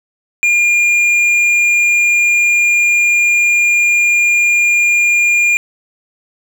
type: tone with hard clipping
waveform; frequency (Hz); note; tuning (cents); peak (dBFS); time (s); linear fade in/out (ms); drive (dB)
triangle; 2411; D7; +45; -10; 0.43-5.57; 0; 9
effects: none